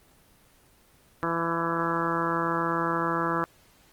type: harmonic tone with a mistuned harmonic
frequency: 167 Hz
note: E3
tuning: 23 cents sharp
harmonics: 1 / 2 / 3 / 4 / 5 / 6 / 7 / 8 / 9 / 10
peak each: -34 / -31 / -34 / -38 / -38 / -31 / -32 / -31 / -40 / -36 dBFS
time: 1.23-3.44 s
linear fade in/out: 0 ms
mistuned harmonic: 5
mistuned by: +29 cents
effects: pink hiss -59 dBFS RMS until 3.92 s + Opus 24 kbps